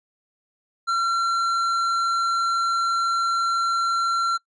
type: tone with tanh clipping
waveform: sine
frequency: 1363 Hz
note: F6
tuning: 43 cents flat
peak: -21 dBFS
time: 0.87-4.38 s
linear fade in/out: 20 ms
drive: 10 dB
effects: noise-tail reverb RT60 0.1 s tail -24 dB re dry + resampled to 22050 Hz